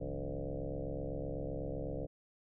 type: tone with frequency modulation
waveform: sine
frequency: 225.4 Hz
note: A3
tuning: 42 cents sharp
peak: -36 dBFS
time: 0-2.07 s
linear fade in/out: 20 ms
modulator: 67.9 Hz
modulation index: 5.5
effects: none